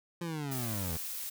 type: linear sweep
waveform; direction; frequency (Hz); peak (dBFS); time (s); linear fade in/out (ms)
25% pulse; down; 174.61 to 76.2; -31; 0.21-0.97; 5
type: noise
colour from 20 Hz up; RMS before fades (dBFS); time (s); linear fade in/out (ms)
blue; -39; 0.51-1.3; 10
effects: none